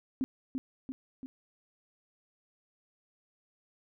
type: tone with echo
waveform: sine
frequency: 261.6 Hz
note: C4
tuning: in tune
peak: -27 dBFS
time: 0.21-0.24 s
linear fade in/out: 0 ms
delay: 340 ms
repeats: 3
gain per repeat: -4 dB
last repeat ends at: 1.26 s
effects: none